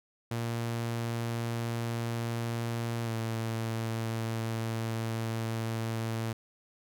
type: tone with pitch glide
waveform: sawtooth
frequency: 116.54 to 113.22 Hz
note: A#2 to A2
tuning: 0 to +50 cents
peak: -27 dBFS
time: 0.31-6.33 s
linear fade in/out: 5 ms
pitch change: -50 cents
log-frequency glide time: 3.05-3.1 s
effects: none